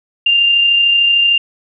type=tone with amplitude modulation; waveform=sine; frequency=2794 Hz; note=F7; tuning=in tune; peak=-7 dBFS; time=0.26-1.38 s; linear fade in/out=5 ms; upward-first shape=sine; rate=33.3 Hz; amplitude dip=30%; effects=none

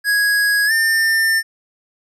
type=tone with pitch glide; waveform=square; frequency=1660 to 1799.8 Hz; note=G#6 to A6; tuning=-1 to +39 cents; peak=-14 dBFS; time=0.04-1.43 s; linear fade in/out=50 ms; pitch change=+140 cents; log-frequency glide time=0.66-0.72 s; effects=resampled to 32000 Hz

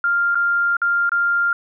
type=tone with dropouts; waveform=sine; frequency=1396.9 Hz; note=F6; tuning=in tune; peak=-15 dBFS; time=0.04-1.53 s; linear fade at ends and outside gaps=2 ms; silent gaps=0.347-0.354 / 0.768-0.817 / 1.094-1.118 s; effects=none

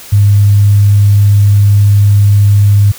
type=tone; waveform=sine; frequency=101.8 Hz; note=G#2; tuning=34 cents flat; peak=-3 dBFS; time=0.12-2.92 s; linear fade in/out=10 ms; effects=white hiss -31 dBFS RMS until 2.98 s

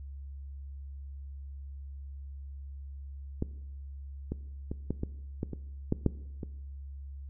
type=clicks; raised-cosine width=3 ms; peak=-17 / -20 / -22 / -17 / -19 / -18 / -23 / -13 / -11 / -23 dBFS; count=10; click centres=3.424 / 4.32 / 4.715 / 4.906 / 5.034 / 5.431 / 5.533 / 5.924 / 6.063 / 6.432 s; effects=noise-tail reverb RT60 0.9 s tail -19 dB re dry + added 69 Hz sine -40 dBFS peak until 7.29 s

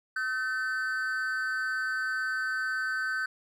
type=tone with amplitude modulation; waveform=triangle; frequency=1529 Hz; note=G6; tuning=44 cents flat; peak=-23 dBFS; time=0.16-3.26 s; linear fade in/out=5 ms; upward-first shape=sine; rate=242 Hz; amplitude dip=75%; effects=none

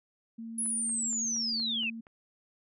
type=tone; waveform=sine; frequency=227.5 Hz; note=A#3; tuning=42 cents flat; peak=-38 dBFS; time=0.38-2.01 s; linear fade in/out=10 ms
type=linear sweep; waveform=sine; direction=down; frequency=10548 to 2475 Hz; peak=-29 dBFS; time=0.58-1.9 s; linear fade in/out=5 ms
type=click train; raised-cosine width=0.5 ms; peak=-38 dBFS; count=7; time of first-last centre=0.66-2.068 s; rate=4.26 Hz
effects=none

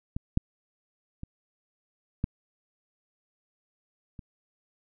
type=clicks; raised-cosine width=5 ms; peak=-19 / -10 / -25 / -14 / -29 dBFS; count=5; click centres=0.165 / 0.374 / 1.234 / 2.241 / 4.192 s; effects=none

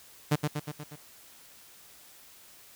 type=tone with echo; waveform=sawtooth; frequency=149.2 Hz; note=D3; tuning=28 cents sharp; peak=-18 dBFS; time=0.31-0.36 s; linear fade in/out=10 ms; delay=120 ms; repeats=5; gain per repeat=-4 dB; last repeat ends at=0.96 s; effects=white hiss -54 dBFS RMS until 2.75 s

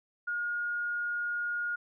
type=tone; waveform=sine; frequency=1430 Hz; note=F6; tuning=41 cents sharp; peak=-30 dBFS; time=0.27-1.76 s; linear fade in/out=10 ms; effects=none

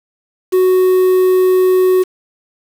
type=tone with quantisation; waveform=triangle; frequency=370 Hz; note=F#4; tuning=in tune; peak=-6 dBFS; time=0.52-2.04 s; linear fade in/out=20 ms; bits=5; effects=none

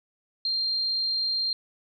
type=tone; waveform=sine; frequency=4186 Hz; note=C8; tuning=in tune; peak=-24 dBFS; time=0.45-1.53 s; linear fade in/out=2 ms; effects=none

